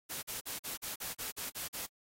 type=noise bursts; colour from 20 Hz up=white; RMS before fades=-40 dBFS; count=10; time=0.09-1.868 s; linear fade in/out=20 ms; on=140 ms; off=42 ms; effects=AAC 48 kbps